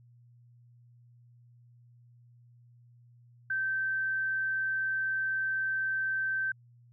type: tone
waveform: sine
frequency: 1552 Hz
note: G6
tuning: 18 cents flat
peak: -28 dBFS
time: 3.5-6.52 s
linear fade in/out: 5 ms
effects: added 120 Hz sine -56 dBFS peak until 6.92 s